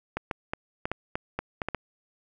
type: clicks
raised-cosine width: 0.5 ms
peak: -14 dBFS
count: 10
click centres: 0.17 / 0.312 / 0.535 / 0.855 / 0.916 / 1.155 / 1.39 / 1.618 / 1.686 / 1.747 s
effects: none